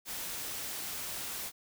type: noise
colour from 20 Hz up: white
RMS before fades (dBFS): -39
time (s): 0.05-1.52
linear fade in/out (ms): 50
effects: none